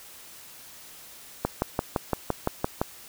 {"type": "click train", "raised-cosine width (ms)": 1, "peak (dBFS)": -9, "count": 9, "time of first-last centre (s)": [1.45, 2.815], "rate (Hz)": 5.86, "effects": ["white hiss -47 dBFS RMS until 3.08 s"]}